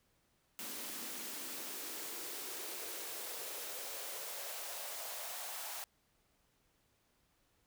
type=noise with high-pass filter sweep; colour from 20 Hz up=white; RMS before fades=-44 dBFS; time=0.59-5.84 s; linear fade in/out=0 ms; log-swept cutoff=230 to 770 Hz; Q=3; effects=pink hiss -75 dBFS RMS until 7.66 s